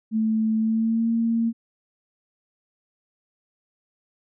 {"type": "tone with pitch glide", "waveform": "sine", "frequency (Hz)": [220, 229.3], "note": ["A3", "A#3"], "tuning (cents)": [0, -28], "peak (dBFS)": -19, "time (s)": [0.11, 1.53], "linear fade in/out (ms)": 50, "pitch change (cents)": 72, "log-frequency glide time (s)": [0.58, 1.09], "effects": []}